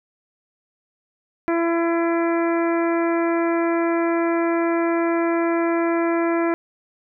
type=harmonic tone; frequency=336.1 Hz; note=E4; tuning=34 cents sharp; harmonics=1 / 2 / 3 / 4 / 5 / 6 / 7; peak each=-19 / -25 / -29 / -31 / -33 / -35 / -36 dBFS; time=1.48-6.54 s; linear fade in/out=0 ms; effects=none